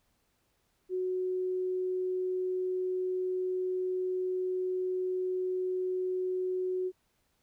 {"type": "tone", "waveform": "sine", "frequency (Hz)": 368.8, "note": "F#4", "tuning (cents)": -6, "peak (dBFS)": -29, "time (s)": [0.89, 6.92], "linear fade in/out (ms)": 50, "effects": ["pink hiss -74 dBFS RMS until 7.42 s"]}